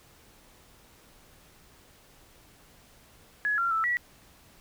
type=tone with pitch steps; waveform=sine; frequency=1688 / 1376 / 1319 / 1938 Hz; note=G#6 / F6 / E6 / B6; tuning=+28 / -26 / +1 / -33 cents; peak=-24 dBFS; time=3.45-3.97 s; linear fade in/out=0 ms; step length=130 ms; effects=pink hiss -57 dBFS RMS until 4.6 s